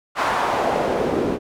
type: noise with band-pass filter sweep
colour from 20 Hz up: pink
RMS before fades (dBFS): -21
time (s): 0.15-1.39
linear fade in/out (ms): 50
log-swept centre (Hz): 1200 to 310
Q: 1.8
effects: none